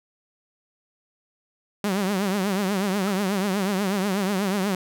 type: tone with vibrato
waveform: sawtooth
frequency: 196 Hz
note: G3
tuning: in tune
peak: -18 dBFS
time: 1.84-4.75 s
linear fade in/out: 2 ms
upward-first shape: triangle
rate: 8.2 Hz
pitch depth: 140 cents each way
type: tone with exponential decay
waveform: triangle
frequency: 1300 Hz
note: E6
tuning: 24 cents flat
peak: -27 dBFS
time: 3.07-3.15 s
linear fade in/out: 5 ms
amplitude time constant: 17 ms
effects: none